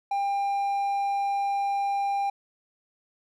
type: tone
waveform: triangle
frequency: 798 Hz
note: G5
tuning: 31 cents sharp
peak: -22 dBFS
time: 0.11-2.3 s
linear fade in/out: 5 ms
effects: none